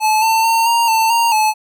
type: tone with pitch steps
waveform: square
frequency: 864 / 894 / 910 / 932 / 893 / 929 / 863 Hz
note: A5 / A5 / A#5 / A#5 / A5 / A#5 / A5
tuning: -32 / +27 / -42 / -1 / +25 / -6 / -34 cents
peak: -12 dBFS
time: 0-1.54 s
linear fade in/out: 50 ms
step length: 220 ms
effects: none